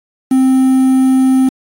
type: tone with quantisation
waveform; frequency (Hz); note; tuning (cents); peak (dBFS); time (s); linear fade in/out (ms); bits
triangle; 261.6; C4; 0; -5; 0.31-1.49; 5; 5
effects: AAC 64 kbps